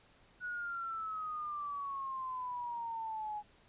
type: exponential sweep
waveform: sine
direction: down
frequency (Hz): 1476 to 830.6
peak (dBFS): -37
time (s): 0.4-3.43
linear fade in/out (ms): 50
effects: pink hiss -65 dBFS RMS until 3.68 s + resampled to 8000 Hz

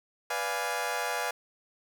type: chord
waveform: 20% pulse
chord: B diminished seventh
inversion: none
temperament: equal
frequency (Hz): 493.9 / 587.3 / 698.5 / 830.6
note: B4 / D5 / F5 / Ab5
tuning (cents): 0 / 0 / 0 / 0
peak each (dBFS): -31 / -32 / -30 / -29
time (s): 0.3-1.31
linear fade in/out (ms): 5
effects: none

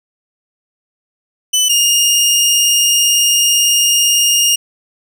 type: tone pair in turn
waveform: 20% pulse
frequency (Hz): 3000 / 2834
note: F#7 / F7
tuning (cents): +23 / +25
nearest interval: minor second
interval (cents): 98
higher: first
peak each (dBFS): -5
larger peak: neither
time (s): 1.53-1.69 / 1.69-4.56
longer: second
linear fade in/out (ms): 10
effects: none

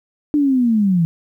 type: linear sweep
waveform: sine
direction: down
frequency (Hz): 301 to 160.7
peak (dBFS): -12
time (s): 0.34-1.05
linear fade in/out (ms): 0
effects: 9-bit

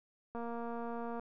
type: click train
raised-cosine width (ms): 1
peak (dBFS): -29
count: 199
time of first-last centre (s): 0.35-1.196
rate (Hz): 234
effects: none

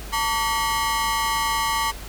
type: ring-modulated tone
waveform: sawtooth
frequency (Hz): 1022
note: C6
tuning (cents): -41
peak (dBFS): -14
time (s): 0.12-1.92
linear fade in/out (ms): 20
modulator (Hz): 122
effects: added 50 Hz sine -36 dBFS peak until 2.08 s + pink hiss -39 dBFS RMS until 2.08 s

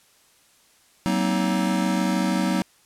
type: chord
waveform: square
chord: C half-diminished seventh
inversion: second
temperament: just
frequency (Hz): 188.37 / 235.5 / 261.6 / 314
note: Gb3 / Bb3 / C4 / Eb4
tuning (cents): +31 / +18 / 0 / +16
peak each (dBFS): -24 / -28 / -30 / -28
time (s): 1.06-2.62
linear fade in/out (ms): 0
effects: white hiss -58 dBFS RMS until 2.85 s + low-pass 11000 Hz 12 dB/octave

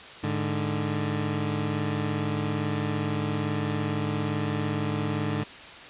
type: tone pair together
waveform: 20% pulse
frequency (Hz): 104.68 / 148.2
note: G#2 / D3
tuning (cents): +14 / +16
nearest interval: tritone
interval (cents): 602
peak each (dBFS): -24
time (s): 0.23-5.44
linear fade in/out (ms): 10
effects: white hiss -43 dBFS RMS until 5.89 s + resampled to 8000 Hz

